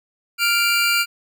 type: tone pair together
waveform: 25% pulse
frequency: 1397.6 / 2349 Hz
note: F6 / D7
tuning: +1 / 0 cents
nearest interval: major sixth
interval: 899 cents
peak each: -15 / -15 dBFS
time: 0.38-1.06 s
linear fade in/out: 50 ms
effects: none